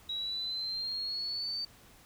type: exponential sweep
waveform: sine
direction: up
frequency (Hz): 3851 to 4600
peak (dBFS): -33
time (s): 0.09-1.65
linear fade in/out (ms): 5
effects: pink hiss -58 dBFS RMS until 2.05 s